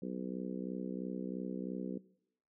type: harmonic tone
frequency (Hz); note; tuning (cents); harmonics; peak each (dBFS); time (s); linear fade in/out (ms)
63; B1; +35; 3 / 4 / 5 / 6 / 7 / 8; -41 / -43 / -45 / -47 / -48 / -49; 0.02-1.98; 5
effects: noise-tail reverb RT60 0.7 s tail -20 dB re dry